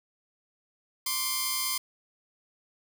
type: tone cluster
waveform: 5% pulse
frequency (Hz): 1050 / 1165 / 4845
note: C6 / D6 / D#8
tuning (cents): +6 / -14 / -47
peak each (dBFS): -19 / -26 / -24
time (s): 1.06-1.78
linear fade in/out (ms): 5
effects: 8-bit